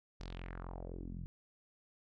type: tone with low-pass filter sweep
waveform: sawtooth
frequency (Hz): 43.95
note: F1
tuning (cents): +12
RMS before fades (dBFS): -45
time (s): 0.2-1.26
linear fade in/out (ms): 0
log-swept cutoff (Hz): 5400 to 140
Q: 3
effects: none